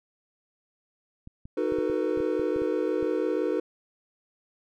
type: clicks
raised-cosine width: 5 ms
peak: -30 dBFS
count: 11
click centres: 1.274 / 1.455 / 1.722 / 1.786 / 1.899 / 2.174 / 2.204 / 2.396 / 2.562 / 2.619 / 3.027 s
type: chord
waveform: triangle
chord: B dominant seventh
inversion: first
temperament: equal with one note detuned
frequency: 311.1 / 370 / 447.9 / 493.9 Hz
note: D#4 / F#4 / A4 / B4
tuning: 0 / 0 / +31 / 0 cents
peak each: -28 dBFS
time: 1.57-3.6 s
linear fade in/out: 5 ms
effects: none